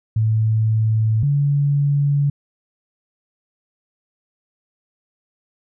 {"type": "tone pair in turn", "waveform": "sine", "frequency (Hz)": [110.1, 142.74], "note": ["A2", "D3"], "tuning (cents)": [2, -49], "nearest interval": "major third", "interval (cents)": 449, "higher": "second", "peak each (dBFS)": -14, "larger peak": "neither", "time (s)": [[0.16, 1.23], [1.23, 2.3]], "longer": "neither", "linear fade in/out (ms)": 5, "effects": []}